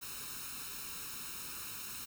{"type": "noise with comb filter", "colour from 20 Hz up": "white", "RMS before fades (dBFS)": -44, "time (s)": [0.01, 2.06], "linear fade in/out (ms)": 20, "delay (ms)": 0.75, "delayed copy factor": 0.75, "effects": []}